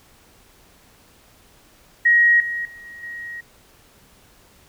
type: tone with level steps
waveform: sine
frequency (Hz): 1890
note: A#6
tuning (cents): +23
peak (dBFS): -11 / -23 / -38 / -36 / -30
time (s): 2.05-3.41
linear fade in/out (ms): 10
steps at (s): 2.4 / 2.65 / 2.85 / 3.03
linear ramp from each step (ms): 2
effects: pink hiss -53 dBFS RMS until 4.68 s